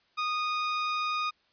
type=tone; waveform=sawtooth; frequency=1236 Hz; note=D#6; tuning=12 cents flat; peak=-24 dBFS; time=0.17-1.31 s; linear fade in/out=20 ms; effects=white hiss -68 dBFS RMS until 1.52 s + resampled to 11025 Hz